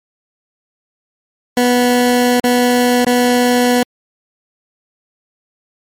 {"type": "tone with dropouts", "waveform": "20% pulse", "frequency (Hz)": 245.7, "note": "B3", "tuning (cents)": -9, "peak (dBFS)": -5, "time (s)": [1.57, 3.83], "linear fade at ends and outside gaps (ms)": 2, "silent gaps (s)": [[2.399, 2.44], [3.048, 3.067]], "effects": ["MP3 64 kbps"]}